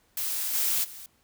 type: noise with level steps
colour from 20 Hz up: blue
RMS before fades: -30 / -26 / -43 dBFS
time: 0.17-1.06 s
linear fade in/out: 2 ms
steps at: 0.53 / 0.83 s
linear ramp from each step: 20 ms
effects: pink hiss -66 dBFS RMS until 1.23 s